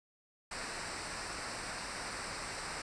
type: noise with comb filter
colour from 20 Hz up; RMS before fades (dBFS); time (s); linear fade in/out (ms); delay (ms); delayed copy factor
pink; -41; 0.51-2.82; 5; 0.3; -0.65
effects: resampled to 22050 Hz